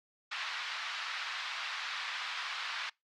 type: band-pass noise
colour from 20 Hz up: pink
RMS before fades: -39 dBFS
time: 0.31-2.9 s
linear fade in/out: 10 ms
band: 1100 to 4400 Hz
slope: 24 dB/octave
effects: noise-tail reverb RT60 0.2 s tail -25 dB re dry + Opus 48 kbps